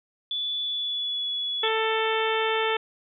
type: tone with pitch glide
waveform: sine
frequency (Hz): 3456 to 3395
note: A7 to G#7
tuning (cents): -32 to +37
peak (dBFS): -26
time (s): 0.31-1.68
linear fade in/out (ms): 2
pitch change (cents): -31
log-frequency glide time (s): 0.62-1.27
type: harmonic tone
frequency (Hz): 443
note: A4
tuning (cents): +12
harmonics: 1 / 2 / 3 / 4 / 5 / 6 / 7 / 8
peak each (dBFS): -26 / -29 / -31 / -32 / -33 / -34 / -34 / -35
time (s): 1.63-2.77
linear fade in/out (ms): 5
effects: none